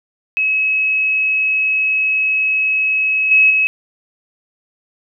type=tone with level steps; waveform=sine; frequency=2568 Hz; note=E7; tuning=46 cents flat; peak=-13 / -7 / -11 dBFS; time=0.37-3.67 s; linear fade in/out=0 ms; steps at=3.31 / 3.5 s; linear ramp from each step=5 ms; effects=none